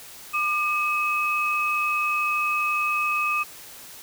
sine tone pair together, 1200 / 2557 Hz, D6 / D#7, +37 / +47 cents, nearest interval octave + minor second, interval 1310 cents, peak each -24 / -24 dBFS, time 0.33-3.44 s, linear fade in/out 20 ms, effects white hiss -43 dBFS RMS until 4.02 s

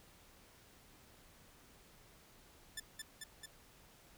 10% pulse tone with echo, 1760 Hz, A6, in tune, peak -32 dBFS, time 2.77-2.8 s, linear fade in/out 5 ms, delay 220 ms, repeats 3, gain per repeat -2 dB, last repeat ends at 3.46 s, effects pink hiss -63 dBFS RMS until 4.17 s

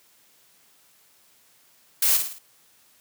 blue noise with echo, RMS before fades -20 dBFS, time 2.02-2.17 s, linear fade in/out 5 ms, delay 54 ms, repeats 4, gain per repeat -6 dB, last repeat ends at 2.386 s, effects white hiss -59 dBFS RMS until 3 s + high-pass 80 Hz 12 dB/octave

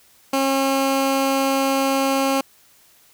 15% pulse tone, 270.8 Hz, C#4, 40 cents flat, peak -11 dBFS, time 0.33-2.41 s, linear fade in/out 5 ms, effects white hiss -54 dBFS RMS until 3.13 s

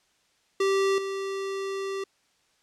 square tone with level steps, 390 Hz, G4, 9 cents flat, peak -22 / -30 dBFS, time 0.6-2.04 s, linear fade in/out 5 ms, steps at 0.98 s, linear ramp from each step 2 ms, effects white hiss -67 dBFS RMS until 2.62 s + low-pass 7000 Hz 12 dB/octave

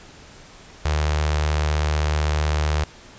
sawtooth tone with notch filter, 75.8 Hz, D#2, 45 cents flat, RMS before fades -21 dBFS, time 0.85-2.84 s, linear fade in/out 5 ms, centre 240 Hz, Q 0.62, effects pink hiss -45 dBFS RMS until 3.18 s + resampled to 16000 Hz

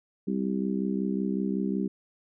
harmonic tone, 65.41 Hz, C2, in tune, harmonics 3 / 4 / 5 / 6, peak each -28 / -32 / -34 / -35 dBFS, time 0.27-1.88 s, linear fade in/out 10 ms, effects none

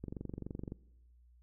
click train, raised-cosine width 3 ms, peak -28 dBFS, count 17, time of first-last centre 0.04-0.721 s, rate 23.5 Hz, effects noise-tail reverb RT60 1.0 s tail -22 dB re dry + added 60 Hz sine -60 dBFS peak until 1.42 s

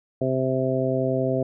harmonic tone, 130.81 Hz, C3, in tune, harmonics 1 / 2 / 3 / 4 / 5, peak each -27 / -27 / -27 / -27 / -27 dBFS, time 0.21-1.43 s, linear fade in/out 5 ms, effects none

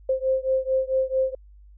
sine beating tone pair, 523.3 / 527.8 Hz, C5 / C5, 0 / +15 cents, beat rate 4.5 Hz, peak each -23 / -24 dBFS, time 0.09-1.35 s, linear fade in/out 5 ms, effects added 50 Hz sine -46 dBFS peak until 1.77 s

